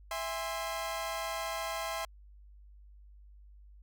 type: chord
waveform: sawtooth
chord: E augmented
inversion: none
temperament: equal with one note detuned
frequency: 659.3 / 815.9 / 1046.5 Hz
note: E5 / G#5 / B#5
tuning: 0 / -31 / 0 cents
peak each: -34 / -37 / -35 dBFS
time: 0.11-2.05 s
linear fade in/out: 2 ms
effects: added 50 Hz sine -52 dBFS peak until 3.82 s